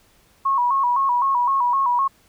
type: tone with vibrato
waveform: sine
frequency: 1029 Hz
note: C6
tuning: 29 cents flat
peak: -16 dBFS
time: 0.45-2.08 s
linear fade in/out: 10 ms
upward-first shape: square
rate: 3.9 Hz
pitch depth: 100 cents each way
effects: pink hiss -57 dBFS RMS until 2.28 s